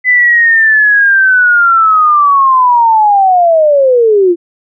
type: linear sweep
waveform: sine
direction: down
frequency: 2015 to 333.8 Hz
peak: -4 dBFS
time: 0.04-4.36 s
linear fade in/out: 50 ms
effects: none